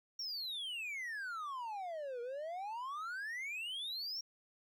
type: exponential two-way sweep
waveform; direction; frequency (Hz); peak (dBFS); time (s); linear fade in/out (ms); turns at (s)
triangle; down then up; 5640 to 467.4 to 5640; -38; 0.19-4.21; 5; 2.21
effects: none